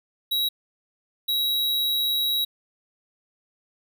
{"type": "tone bursts at uneven times", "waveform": "square", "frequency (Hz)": 3861, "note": "B7", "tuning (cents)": -40, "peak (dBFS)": -22, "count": 2, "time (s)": [[0.31, 0.49], [1.28, 2.45]], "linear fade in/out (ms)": 10, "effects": []}